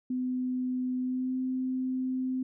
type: tone with pitch glide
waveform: sine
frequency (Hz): 253.5 to 257.8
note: B3 to C4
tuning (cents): +45 to -26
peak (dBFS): -28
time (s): 0.1-2.43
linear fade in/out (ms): 5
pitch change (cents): +29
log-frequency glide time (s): 1-1.36
effects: none